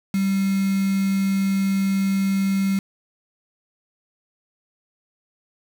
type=tone with quantisation; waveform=sine; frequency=194.5 Hz; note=G3; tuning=13 cents flat; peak=-18 dBFS; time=0.14-2.79 s; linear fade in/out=2 ms; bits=5; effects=none